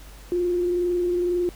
sine tone with frequency modulation, 353.4 Hz, F4, 21 cents sharp, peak -20 dBFS, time 0.32-1.49 s, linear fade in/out 0 ms, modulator 22 Hz, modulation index 0.23, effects added 49 Hz sine -42 dBFS peak until 1.55 s + pink hiss -48 dBFS RMS until 1.55 s

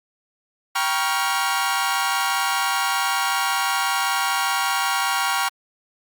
sawtooth chord, G half-diminished seventh, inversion none, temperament equal with one note detuned, 784 / 953 / 1108.7 / 1396.9 Hz, G5 / Bb5 / Db6 / F6, 0 / +38 / 0 / 0 cents, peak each -22 dBFS, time 0.75-5.49 s, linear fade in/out 10 ms, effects Opus 48 kbps

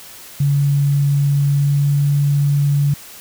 sine tone with pitch glide, 141.8 to 143.03 Hz, C#3 to D3, +40 to -45 cents, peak -12 dBFS, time 0.4-2.94 s, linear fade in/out 5 ms, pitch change +15 cents, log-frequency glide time 1.48-2.02 s, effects white hiss -38 dBFS RMS until 3.2 s

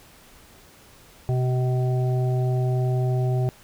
harmonic tone, 126.9 Hz, B2, 47 cents sharp, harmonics 1 / 3 / 5 / 6, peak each -20 / -30 / -34 / -36 dBFS, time 1.29-3.49 s, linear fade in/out 0 ms, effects pink hiss -51 dBFS RMS until 3.63 s

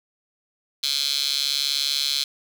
15% pulse tone with high-pass filter, 140.7 Hz, C#3, 26 cents sharp, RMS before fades -24 dBFS, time 0.83-2.24 s, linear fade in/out 5 ms, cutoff 3900 Hz, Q 6.1, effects none

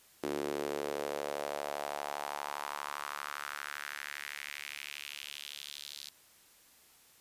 sawtooth tone with high-pass filter sweep, 72.5 Hz, D2, 22 cents flat, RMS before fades -40 dBFS, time 0.23-6.09 s, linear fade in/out 5 ms, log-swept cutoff 340 to 4100 Hz, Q 2.7, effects white hiss -62 dBFS RMS until 7.2 s + resampled to 32000 Hz

